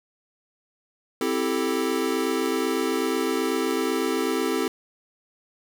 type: chord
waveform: square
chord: A minor seventh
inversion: first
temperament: equal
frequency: 261.6 / 329.6 / 392 / 440 Hz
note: C4 / E4 / G4 / A4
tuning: 0 / 0 / 0 / 0 cents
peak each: -29 dBFS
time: 1.21-4.68 s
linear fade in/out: 2 ms
effects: 9-bit